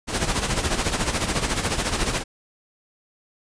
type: noise with tremolo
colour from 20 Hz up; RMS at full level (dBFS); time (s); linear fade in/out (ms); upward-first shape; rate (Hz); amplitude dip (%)
pink; -21; 0.07-2.24; 50; sine; 14; 65
effects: resampled to 22050 Hz